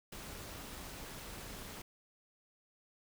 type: noise with amplitude modulation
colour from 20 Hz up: pink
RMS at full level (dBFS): -45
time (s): 0.12-1.82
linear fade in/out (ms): 5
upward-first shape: sine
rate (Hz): 225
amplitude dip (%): 50
effects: none